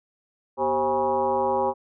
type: tone with frequency modulation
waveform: sine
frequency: 677 Hz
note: E5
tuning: 46 cents sharp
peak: -20 dBFS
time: 0.57-1.74 s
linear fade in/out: 50 ms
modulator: 145 Hz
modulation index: 2.3
effects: none